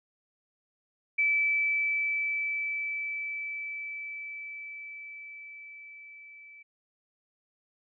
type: tone with level ramp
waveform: sine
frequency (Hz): 2312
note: D7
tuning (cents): -28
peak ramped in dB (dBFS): -22 to -48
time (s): 1.18-6.63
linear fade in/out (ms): 10
effects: none